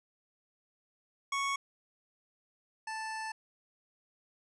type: tone pair in turn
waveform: 25% pulse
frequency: 1108.7 / 880 Hz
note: C#6 / A5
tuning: 0 / 0 cents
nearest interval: major third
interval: 400 cents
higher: first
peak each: -27 / -33 dBFS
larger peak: first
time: 1.32-1.56 / 2.87-3.32 s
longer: second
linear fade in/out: 5 ms
effects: resampled to 22050 Hz